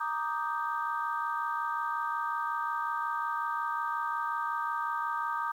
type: chord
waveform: sine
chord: Eb major seventh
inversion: second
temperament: equal with one note detuned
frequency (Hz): 932.3 / 1174.7 / 1240.2 / 1568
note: Bb5 / D6 / Eb6 / G6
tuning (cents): 0 / 0 / -6 / 0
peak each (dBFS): -34 / -36 / -34 / -37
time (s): 0-5.52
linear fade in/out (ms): 10
effects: tanh soft clip ceiling -19 dBFS + 10-bit